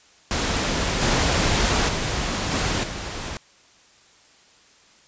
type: noise with level steps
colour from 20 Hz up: pink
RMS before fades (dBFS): -23 / -20 / -25 / -23 / -31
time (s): 0.31-3.37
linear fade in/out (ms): 0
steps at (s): 1.01 / 1.88 / 2.51 / 2.83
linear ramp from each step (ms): 10
effects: white hiss -54 dBFS RMS until 5.07 s + resampled to 16000 Hz